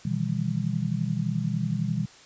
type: tone cluster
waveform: sine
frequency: 123.6 / 155.7 / 167 / 199.2 Hz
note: B2 / D#3 / E3 / G3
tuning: +2 / +2 / +23 / +28 cents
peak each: -30 dBFS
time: 0.05-2.06 s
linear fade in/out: 5 ms
effects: white hiss -51 dBFS RMS until 2.25 s + resampled to 16000 Hz